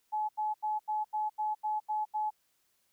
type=tone bursts; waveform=sine; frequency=854 Hz; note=G#5; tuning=48 cents sharp; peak=-29 dBFS; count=9; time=0.12-2.306 s; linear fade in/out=20 ms; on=170 ms; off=82 ms; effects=white hiss -74 dBFS RMS until 2.92 s